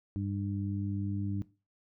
harmonic tone, 99.7 Hz, G2, 30 cents sharp, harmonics 1 / 2 / 3, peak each -33 / -37 / -38 dBFS, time 0.16-1.42 s, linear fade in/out 0 ms, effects noise-tail reverb RT60 0.3 s tail -18 dB re dry

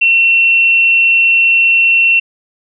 sine tone with amplitude modulation, 2715 Hz, F7, 50 cents flat, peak -5 dBFS, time 0.01-2.2 s, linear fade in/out 10 ms, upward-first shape sine, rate 222 Hz, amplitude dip 30%, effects none

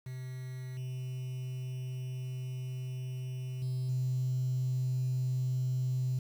triangle tone with level steps, 128.2 Hz, C3, 35 cents flat, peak -36 / -33 / -28 / -25 dBFS, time 0.06-6.19 s, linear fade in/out 5 ms, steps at 0.77 / 3.62 / 3.89 s, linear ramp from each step 2 ms, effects tanh soft clip ceiling -26 dBFS + 9-bit

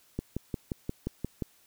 click train, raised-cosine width 3 ms, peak -18 dBFS, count 8, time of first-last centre 0.19-1.422 s, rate 5.68 Hz, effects white hiss -63 dBFS RMS until 1.66 s

